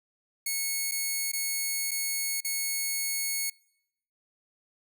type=tone with dropouts; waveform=5% pulse; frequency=2200 Hz; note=C#7; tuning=14 cents flat; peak=-18 dBFS; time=0.46-3.5 s; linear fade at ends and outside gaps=5 ms; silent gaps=0.913-0.918 / 1.318-1.332 / 1.91-1.914 / 2.406-2.446 s; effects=noise-tail reverb RT60 0.8 s tail -25 dB re dry